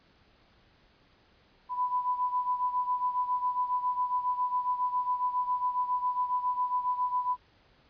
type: beating tone pair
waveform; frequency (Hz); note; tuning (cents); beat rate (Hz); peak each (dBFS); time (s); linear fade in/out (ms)
sine; 994 / 1001.3; B5 / B5; +11 / +24; 7.3; -28 / -33; 1.69-7.37; 50
effects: pink hiss -63 dBFS RMS until 7.89 s + resampled to 11025 Hz

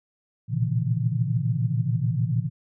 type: tone cluster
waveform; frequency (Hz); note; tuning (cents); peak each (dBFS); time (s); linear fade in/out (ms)
sine; 114.1 / 121 / 134.6 / 154.9 / 167; A#2 / B2 / C3 / D#3 / E3; -37 / -35 / +49 / -7 / +23; -26 / -27 / -28 / -31 / -29; 0.48-2.5; 50
effects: none

